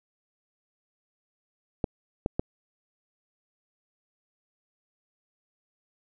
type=clicks; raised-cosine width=2 ms; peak=-12 dBFS; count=3; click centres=1.842 / 2.261 / 2.395 s; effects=none